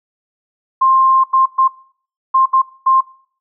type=tone bursts at uneven times; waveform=sine; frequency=1056 Hz; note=C6; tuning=16 cents sharp; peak=-8 dBFS; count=6; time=0.81-1.24 / 1.33-1.46 / 1.58-1.68 / 2.34-2.46 / 2.53-2.62 / 2.86-3.01 s; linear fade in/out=10 ms; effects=noise-tail reverb RT60 0.5 s tail -19 dB re dry